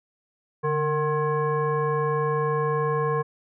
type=tone with frequency modulation; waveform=sine; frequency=460.1 Hz; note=A#4; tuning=23 cents flat; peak=-21 dBFS; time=0.63-3.23 s; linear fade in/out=20 ms; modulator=607 Hz; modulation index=1.2; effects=none